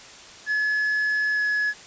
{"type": "tone with pitch glide", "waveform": "triangle", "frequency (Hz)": [1707, 1695.2], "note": ["G#6", "G#6"], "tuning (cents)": [47, 35], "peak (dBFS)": -19, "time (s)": [0.46, 1.74], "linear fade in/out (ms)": 50, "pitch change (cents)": -12, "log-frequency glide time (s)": [1.33, 1.4], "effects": ["white hiss -44 dBFS RMS until 1.86 s", "resampled to 16000 Hz"]}